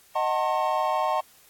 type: chord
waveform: triangle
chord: D# diminished seventh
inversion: none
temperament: just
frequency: 622.3 / 746.7 / 896 / 1075.3 Hz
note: D#5 / F#5 / A5 / C6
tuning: 0 / +16 / +31 / +47 cents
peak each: -26 dBFS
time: 0.15-1.21 s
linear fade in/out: 10 ms
effects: white hiss -56 dBFS RMS until 1.49 s + AAC 64 kbps